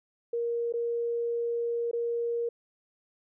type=tone with dropouts; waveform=sine; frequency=469.8 Hz; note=A#4; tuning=13 cents sharp; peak=-27 dBFS; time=0.33-2.49 s; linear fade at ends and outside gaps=5 ms; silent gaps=0.725-0.737 / 1.913-1.931 s; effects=none